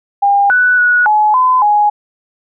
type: tone with pitch steps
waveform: sine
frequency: 804 / 1486 / 1463 / 849 / 1017 / 833 Hz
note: G5 / F#6 / F#6 / G#5 / C6 / G#5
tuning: +44 / +7 / -20 / +38 / -50 / +5 cents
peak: -7 dBFS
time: 0.22-1.9 s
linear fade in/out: 10 ms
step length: 280 ms
effects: none